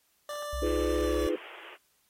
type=tone with pitch glide; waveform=25% pulse; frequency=589 to 577.2 Hz; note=D5 to D5; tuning=+5 to -30 cents; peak=-31 dBFS; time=0.29-1.29 s; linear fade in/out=2 ms; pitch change=-35 cents; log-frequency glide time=1.02-1.16 s
type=tone; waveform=sine; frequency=62.9 Hz; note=B1; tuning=32 cents sharp; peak=-32 dBFS; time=0.53-1.27 s; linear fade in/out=0 ms
type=chord; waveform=sine; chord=F half-diminished seventh; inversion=third; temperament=just; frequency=314.3 / 349.2 / 419.1 / 502.9 Hz; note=Eb4 / F4 / Ab4 / Cb5; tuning=+18 / 0 / +16 / +31 cents; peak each=-32 dBFS; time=0.62-1.36 s; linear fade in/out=5 ms
type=band-pass noise; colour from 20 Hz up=white; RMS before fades=-48 dBFS; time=0.62-1.78 s; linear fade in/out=50 ms; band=320 to 3200 Hz; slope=96 dB/octave
effects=white hiss -70 dBFS RMS until 2.09 s + AAC 48 kbps